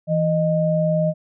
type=tone pair together; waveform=sine; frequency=164.26 / 618 Hz; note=E3 / D#5; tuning=-6 / -12 cents; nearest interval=octave + major seventh; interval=2294 cents; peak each=-19 dBFS; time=0.07-1.14 s; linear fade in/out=50 ms; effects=none